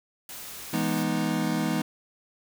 white noise, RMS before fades -40 dBFS, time 0.29-1.03 s, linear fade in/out 2 ms
square chord, E major seventh, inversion none, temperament equal with one note detuned, 164.81 / 207.7 / 245.4 / 311.1 Hz, E3 / G#3 / B3 / D#4, 0 / 0 / -11 / 0 cents, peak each -31 dBFS, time 0.73-1.82 s, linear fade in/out 5 ms
effects none

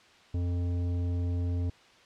triangle tone with tanh clipping, 87.9 Hz, F2, 12 cents sharp, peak -29 dBFS, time 0.34-1.7 s, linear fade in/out 5 ms, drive 16 dB, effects white hiss -57 dBFS RMS until 2.05 s + low-pass 4000 Hz 12 dB/octave

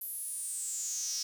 sawtooth tone with high-pass filter sweep, 317.1 Hz, D#4, 33 cents sharp, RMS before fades -37 dBFS, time 0.01-1.23 s, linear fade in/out 5 ms, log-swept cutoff 12000 to 5400 Hz, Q 8.4, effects none

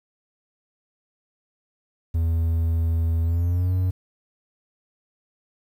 triangle tone with pitch glide, 82.4 to 91.96 Hz, E2 to F#2, 0 to -10 cents, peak -17 dBFS, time 2.14-3.91 s, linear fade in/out 10 ms, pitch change +190 cents, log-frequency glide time 3.23-3.73 s, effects 9-bit

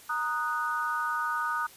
sine chord, D# minor, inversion second, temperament equal with one note detuned, 932.3 / 1239.5 / 1480 Hz, A#5 / D#6 / F#6, 0 / -7 / 0 cents, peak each -34 / -30 / -32 dBFS, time 0.09-1.67 s, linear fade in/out 10 ms, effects white hiss -52 dBFS RMS until 1.76 s + resampled to 32000 Hz

